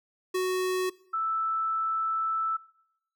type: tone pair in turn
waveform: square / sine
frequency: 370 / 1318.5 Hz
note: F#4 / E6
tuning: 0 / 0 cents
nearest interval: octave + minor seventh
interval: 2200 cents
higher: second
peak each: -26 dBFS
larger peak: neither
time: 0.34-0.9 / 1.13-2.57 s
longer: second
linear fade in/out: 10 ms
effects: noise-tail reverb RT60 0.8 s tail -22 dB re dry